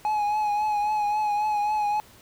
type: tone with vibrato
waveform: triangle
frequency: 840 Hz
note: G#5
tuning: 19 cents sharp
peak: -20 dBFS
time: 0.05-2 s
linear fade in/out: 0 ms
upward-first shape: triangle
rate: 3.7 Hz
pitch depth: 41 cents each way
effects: pink hiss -52 dBFS RMS until 2.21 s